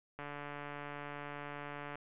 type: click train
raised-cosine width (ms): 0.5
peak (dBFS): -29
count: 257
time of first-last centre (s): 0.19-1.956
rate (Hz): 145
effects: resampled to 8000 Hz